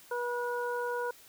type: harmonic tone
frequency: 484.5 Hz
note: B4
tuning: 33 cents flat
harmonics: 1 / 2 / 3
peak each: -33 / -36 / -38 dBFS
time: 0.11-1.11 s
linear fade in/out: 5 ms
effects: white hiss -56 dBFS RMS until 1.28 s